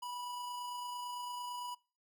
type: tone with amplitude modulation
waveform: square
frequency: 980 Hz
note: B5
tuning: 14 cents flat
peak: -40 dBFS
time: 0.02-1.75 s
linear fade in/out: 10 ms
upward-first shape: sine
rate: 28.9 Hz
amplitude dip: 25%
effects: noise-tail reverb RT60 0.4 s tail -24 dB re dry

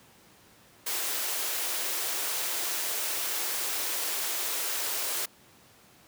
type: high-pass noise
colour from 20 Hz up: white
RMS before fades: -31 dBFS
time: 0.86-5.26 s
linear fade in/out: 10 ms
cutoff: 310 Hz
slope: 48 dB/octave
effects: pink hiss -57 dBFS RMS until 6.07 s + high-pass 100 Hz 12 dB/octave

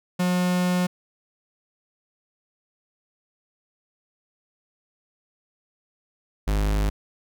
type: tone pair in turn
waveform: 45% pulse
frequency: 180 / 51.22 Hz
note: F#3 / G#1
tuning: -47 / -23 cents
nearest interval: octave + minor seventh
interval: 2176 cents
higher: first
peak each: -20 dBFS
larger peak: neither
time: 0.19-0.87 / 6.47-6.9 s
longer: first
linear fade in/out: 10 ms
effects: none

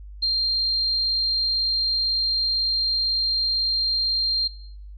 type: tone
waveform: sine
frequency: 4186 Hz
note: C8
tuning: in tune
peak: -19 dBFS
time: 0.22-4.48 s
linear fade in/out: 10 ms
effects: noise-tail reverb RT60 0.7 s tail -19 dB re dry + added 50 Hz sine -37 dBFS peak until 4.97 s

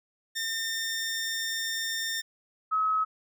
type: tone pair in turn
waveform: 15% pulse / sine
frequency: 1812 / 1281.3 Hz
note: A#6 / E6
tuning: -50 / -50 cents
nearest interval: tritone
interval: 600 cents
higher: first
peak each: -23 dBFS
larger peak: neither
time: 0.35-2.22 / 2.71-3.05 s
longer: first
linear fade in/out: 20 ms
effects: none

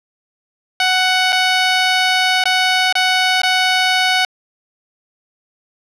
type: tone with dropouts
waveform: 10% pulse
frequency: 743 Hz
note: F#5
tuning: 7 cents sharp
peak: -4 dBFS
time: 0.8-4.25 s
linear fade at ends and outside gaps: 2 ms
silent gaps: 1.323-1.327 / 2.439-2.455 / 2.926-2.953 / 3.418-3.433 s
effects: low-pass 7000 Hz 12 dB/octave

